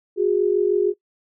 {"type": "tone pair together", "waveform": "sine", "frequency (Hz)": [363.6, 410], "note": ["F#4", "G#4"], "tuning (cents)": [-30, -22], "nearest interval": "major second", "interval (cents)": 208, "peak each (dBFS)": -19, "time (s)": [0.16, 0.94], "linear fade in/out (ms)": 50, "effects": ["noise-tail reverb RT60 0.1 s tail -22 dB re dry"]}